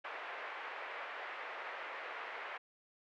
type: band-pass noise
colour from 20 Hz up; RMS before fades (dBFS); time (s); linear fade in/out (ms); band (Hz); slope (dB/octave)
white; -45; 0.04-2.58; 10; 470 to 2200; 24
effects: none